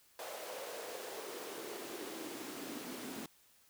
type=noise with high-pass filter sweep; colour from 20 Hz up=pink; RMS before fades=-45 dBFS; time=0.19-3.26 s; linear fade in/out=2 ms; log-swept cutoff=580 to 240 Hz; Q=3.9; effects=white hiss -67 dBFS RMS until 3.69 s